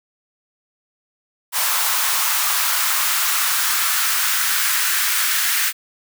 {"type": "noise with high-pass filter sweep", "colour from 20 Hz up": "white", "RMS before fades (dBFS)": -19, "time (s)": [1.52, 5.73], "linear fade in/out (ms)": 50, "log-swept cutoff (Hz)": [1000, 1600], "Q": 2.2, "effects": []}